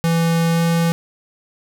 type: tone with pitch glide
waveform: square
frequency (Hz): 166.4 to 167.46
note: E3 to E3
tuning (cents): +17 to +28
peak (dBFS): -15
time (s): 0.04-0.92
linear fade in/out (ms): 0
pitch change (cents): +11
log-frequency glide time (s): 0.51-0.61
effects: none